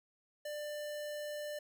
square tone, 594 Hz, D5, 20 cents sharp, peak -40 dBFS, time 0.45-1.59 s, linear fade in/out 5 ms, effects 12-bit

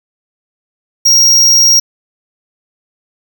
square tone, 5620 Hz, F8, 10 cents sharp, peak -5 dBFS, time 1.05-1.8 s, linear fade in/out 10 ms, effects none

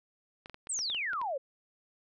clicks, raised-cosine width 0.3 ms, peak -29 dBFS, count 9, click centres 0.459 / 0.497 / 0.544 / 0.671 / 0.79 / 0.9 / 0.947 / 1.133 / 1.215 s
sine exponential sweep, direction down, 8960 to 510 Hz, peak -31 dBFS, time 0.69-1.38 s, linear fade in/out 10 ms
effects none

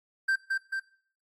triangle tone with echo, 1568 Hz, G6, in tune, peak -21 dBFS, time 0.28-0.36 s, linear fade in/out 10 ms, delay 220 ms, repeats 2, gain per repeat -3 dB, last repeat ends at 0.8 s, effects noise-tail reverb RT60 0.5 s tail -19 dB re dry + AAC 48 kbps

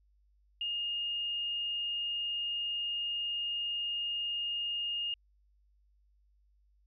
sine tone, 2839 Hz, F7, 28 cents sharp, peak -32 dBFS, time 0.61-5.14 s, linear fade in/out 2 ms, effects added 50 Hz sine -65 dBFS peak until 6.86 s

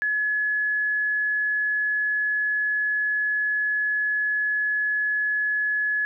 sine tone, 1700 Hz, G#6, 40 cents sharp, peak -21 dBFS, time 0.02-6.05 s, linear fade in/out 0 ms, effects none

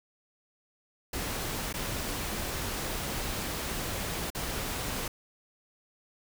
pink noise with dropouts, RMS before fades -34 dBFS, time 1.13-5.08 s, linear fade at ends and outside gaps 5 ms, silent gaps 1.728-1.739 / 4.303-4.348 s, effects none

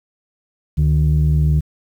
sine tone pair together, 72.2 / 151.49 Hz, D2 / D#3, -29 / -46 cents, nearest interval octave + minor second, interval 1283 cents, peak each -13 dBFS, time 0.77-1.61 s, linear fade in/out 20 ms, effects tanh soft clip ceiling -8 dBFS + 8-bit

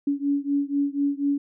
sine beating tone pair, 281.5 / 285.6 Hz, C#4 / D4, +27 / -48 cents, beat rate 4.1 Hz, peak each -24 / -25 dBFS, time 0.07-1.38 s, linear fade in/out 5 ms, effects none

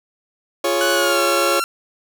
sawtooth chord, Db major, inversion first, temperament just, 346.5 / 415.8 / 554.4 Hz, F4 / Ab4 / Db5, -14 / +2 / 0 cents, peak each -18 / -20 / -15 dBFS, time 0.64-1.6 s, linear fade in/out 5 ms
sawtooth tone with pitch glide, 1480 to 1365 Hz, F#6 to F6, 0 to -40 cents, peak -16 dBFS, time 0.81-1.64 s, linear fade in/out 0 ms, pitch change -140 cents, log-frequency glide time 0.93-1.2 s
effects none

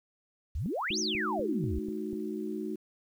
sine exponential two-way sweep, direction up then down, 57.5 to 6560 to 57.5 Hz, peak -30 dBFS, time 0.55-1.79 s, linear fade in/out 5 ms, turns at 0.99 s
click train, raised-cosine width 3 ms, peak -29 dBFS, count 7, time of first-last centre 0.66-2.131 s, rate 4.08 Hz
sine chord, D# diminished, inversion second, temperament equal with one note detuned, 215.2 / 311.1 / 370 Hz, A3 / D#4 / F#4, -38 / 0 / 0 cents, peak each -37 dBFS, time 0.9-2.76 s, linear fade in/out 10 ms
effects 10-bit

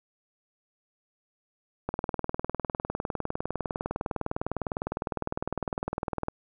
click train, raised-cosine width 1 ms, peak -15 dBFS, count 88, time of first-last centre 1.89-6.284 s, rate 19.8 Hz, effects none

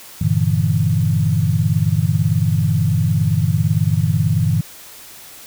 sine chord, E half-diminished seventh, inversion first, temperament equal, 98 / 116.54 / 146.83 / 164.81 Hz, G2 / Bb2 / D3 / E3, 0 / 0 / 0 / 0 cents, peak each -19 dBFS, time 0.21-4.61 s, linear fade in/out 5 ms, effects white hiss -39 dBFS RMS until 5.46 s

